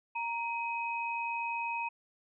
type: tone pair together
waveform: sine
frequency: 932.3 / 2528 Hz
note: A#5 / D#7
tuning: 0 / +27 cents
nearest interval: octave + perfect fourth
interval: 1727 cents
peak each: -34 / -36 dBFS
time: 0.15-1.89 s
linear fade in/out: 10 ms
effects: none